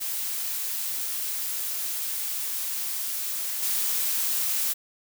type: noise with level steps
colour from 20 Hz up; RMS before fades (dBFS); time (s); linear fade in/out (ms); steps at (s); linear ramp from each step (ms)
blue; -30 / -26; 0-4.74; 20; 3.62; 10
effects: none